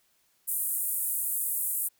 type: band-pass noise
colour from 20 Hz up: white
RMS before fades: -30 dBFS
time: 0.47-1.89 s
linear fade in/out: 20 ms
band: 8600 to 16000 Hz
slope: 48 dB/octave
effects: white hiss -69 dBFS RMS until 1.99 s